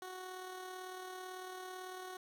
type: tone with amplitude modulation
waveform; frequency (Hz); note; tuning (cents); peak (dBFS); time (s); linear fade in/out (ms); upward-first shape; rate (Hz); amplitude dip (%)
15% pulse; 370; F#4; 0; -37; 0.02-2.17; 2; sine; 38; 35
effects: none